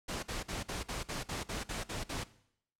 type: noise bursts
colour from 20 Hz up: pink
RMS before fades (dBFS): -38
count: 11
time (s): 0.08-2.24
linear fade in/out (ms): 10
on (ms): 150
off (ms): 51
effects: noise-tail reverb RT60 0.7 s tail -18 dB re dry + low-pass 9000 Hz 12 dB/octave